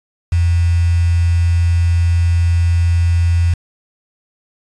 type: tone with quantisation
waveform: sine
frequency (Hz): 85.6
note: F2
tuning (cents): -34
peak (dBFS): -10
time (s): 0.32-3.54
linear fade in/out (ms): 5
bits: 5
effects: resampled to 22050 Hz